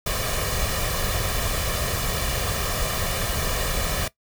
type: noise with comb filter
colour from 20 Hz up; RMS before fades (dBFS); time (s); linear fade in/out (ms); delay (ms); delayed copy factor
pink; -25; 0.06-4.08; 5; 1.7; +0.6
effects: noise-tail reverb RT60 0.1 s tail -18 dB re dry